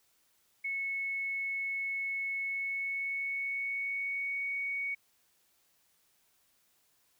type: tone with pitch glide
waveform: sine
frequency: 2200 to 2233 Hz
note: C#7 to C#7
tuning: -14 to +12 cents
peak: -32 dBFS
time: 0.64-4.95 s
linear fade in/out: 10 ms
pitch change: +26 cents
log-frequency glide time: 2.42-4.47 s
effects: white hiss -71 dBFS RMS until 7.19 s